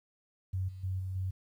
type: tone with level steps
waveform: sine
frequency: 93.8 Hz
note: F#2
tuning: 24 cents sharp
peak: -30 / -42 / -31 / -34 / -31 dBFS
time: 0.53-1.31 s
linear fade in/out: 10 ms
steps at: 0.68 / 0.83 / 0.99 / 1.15 s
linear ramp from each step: 10 ms
effects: 11-bit